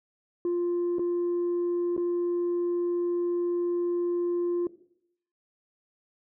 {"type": "tone with dropouts", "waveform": "sine", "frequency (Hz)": 349.2, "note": "F4", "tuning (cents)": 0, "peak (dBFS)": -22, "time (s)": [0.45, 4.67], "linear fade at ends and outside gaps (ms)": 2, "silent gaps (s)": [[0.985, 0.993], [1.966, 1.977]], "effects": ["noise-tail reverb RT60 0.7 s tail -17 dB re dry", "tanh soft clip ceiling -23 dBFS"]}